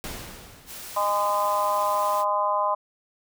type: noise with exponential decay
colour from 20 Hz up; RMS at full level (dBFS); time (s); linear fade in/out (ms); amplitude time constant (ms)
pink; -33; 0.04-1.42; 0; 300
type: noise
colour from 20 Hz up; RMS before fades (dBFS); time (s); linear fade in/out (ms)
white; -39; 0.66-2.25; 50
type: harmonic tone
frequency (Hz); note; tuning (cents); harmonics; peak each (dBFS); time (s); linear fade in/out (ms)
204.8; G#3; -24; 3 / 4 / 5 / 6; -27 / -29 / -23 / -32; 0.96-2.75; 10
effects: none